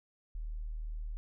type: tone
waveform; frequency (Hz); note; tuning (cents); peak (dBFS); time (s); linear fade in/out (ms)
sine; 38.77; D#1; -5; -36; 0.35-1.17; 0
effects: none